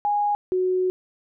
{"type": "tone pair in turn", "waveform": "sine", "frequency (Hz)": [825, 368.8], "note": ["G#5", "F#4"], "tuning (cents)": [-12, -6], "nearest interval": "octave + major second", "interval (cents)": 1394, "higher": "first", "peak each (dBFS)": -19, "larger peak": "neither", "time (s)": [[0.05, 0.35], [0.52, 0.9]], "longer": "second", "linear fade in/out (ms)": 0, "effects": []}